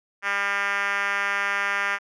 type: tone with band-pass filter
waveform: 5% pulse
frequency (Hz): 200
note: G3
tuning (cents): +35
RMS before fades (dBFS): -25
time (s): 0.22-1.99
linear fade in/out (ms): 50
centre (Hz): 1700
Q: 1.8
effects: none